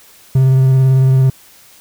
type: tone with vibrato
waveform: triangle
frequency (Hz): 131.9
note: C3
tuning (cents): +14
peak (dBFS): -5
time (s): 0.35-1.3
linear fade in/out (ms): 5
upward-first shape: sine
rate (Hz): 18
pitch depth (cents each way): 19
effects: white hiss -44 dBFS RMS until 1.8 s